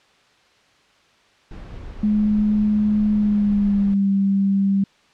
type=noise; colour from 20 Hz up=brown; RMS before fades=-34 dBFS; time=1.51-3.94 s; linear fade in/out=2 ms
type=tone with pitch glide; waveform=sine; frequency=210.5 to 196.4 Hz; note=G#3 to G3; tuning=+24 to +4 cents; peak=-15 dBFS; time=2.03-4.84 s; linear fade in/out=5 ms; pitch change=-120 cents; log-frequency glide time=3.11-4.1 s
effects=white hiss -56 dBFS RMS until 5.13 s + low-pass 4000 Hz 12 dB/octave